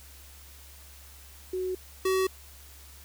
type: tone pair in turn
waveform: sine / square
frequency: 370 / 378 Hz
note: F#4 / F#4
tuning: 0 / +37 cents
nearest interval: unison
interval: 37 cents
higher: second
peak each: -28 / -24 dBFS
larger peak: second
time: 1.53-1.75 / 2.05-2.27 s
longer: neither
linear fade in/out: 5 ms
effects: added 69 Hz sine -50 dBFS peak until 3.04 s + white hiss -52 dBFS RMS until 3.04 s